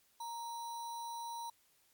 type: tone with sample-and-hold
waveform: sine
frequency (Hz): 932.3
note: A#5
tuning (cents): 0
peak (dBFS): -40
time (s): 0.2-1.5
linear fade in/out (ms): 5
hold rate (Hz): 4900
effects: white hiss -71 dBFS RMS until 1.93 s + MP3 96 kbps